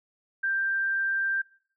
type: tone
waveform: sine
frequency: 1578 Hz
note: G6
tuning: 11 cents sharp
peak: -24 dBFS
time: 0.43-1.42 s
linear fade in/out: 10 ms
effects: noise-tail reverb RT60 0.5 s tail -21 dB re dry